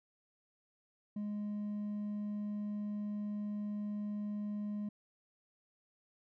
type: tone with hard clipping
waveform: sine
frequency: 207.7 Hz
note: G#3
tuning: in tune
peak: -37 dBFS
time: 1.16-4.89 s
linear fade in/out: 5 ms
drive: 2 dB
effects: none